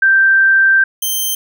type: tone pair in turn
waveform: sine / 5% pulse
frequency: 1568 / 3130 Hz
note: G6 / G7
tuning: 0 / -3 cents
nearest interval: octave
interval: 1197 cents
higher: second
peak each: -7 dBFS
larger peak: neither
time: 0.02-0.84 / 1.02-1.35 s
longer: first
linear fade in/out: 5 ms
effects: none